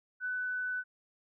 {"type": "tone", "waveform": "sine", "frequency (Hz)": 1498, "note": "F#6", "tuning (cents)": 21, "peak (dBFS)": -32, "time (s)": [0.2, 0.84], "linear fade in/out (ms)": 50, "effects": []}